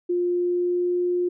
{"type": "tone with pitch glide", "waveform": "sine", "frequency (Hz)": [353, 355.3], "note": ["F4", "F4"], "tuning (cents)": [19, 30], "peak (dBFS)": -20, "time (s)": [0.09, 1.29], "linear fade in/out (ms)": 10, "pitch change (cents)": 11, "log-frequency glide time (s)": [0.3, 0.99], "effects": []}